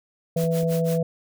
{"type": "harmonic tone", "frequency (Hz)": 165.3, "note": "E3", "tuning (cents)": 5, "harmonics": [1, 3, 4], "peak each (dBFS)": [-22, -24, -30], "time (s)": [0.36, 1.03], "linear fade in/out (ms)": 5}
{"type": "noise with tremolo", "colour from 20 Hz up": "white", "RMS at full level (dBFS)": -36, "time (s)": [0.37, 0.98], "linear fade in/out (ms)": 0, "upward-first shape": "sine", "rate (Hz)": 6, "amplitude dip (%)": 100}
{"type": "clicks", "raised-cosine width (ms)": 2, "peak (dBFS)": [-27, -26, -35], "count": 3, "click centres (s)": [0.439, 0.632, 0.714]}
{"effects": []}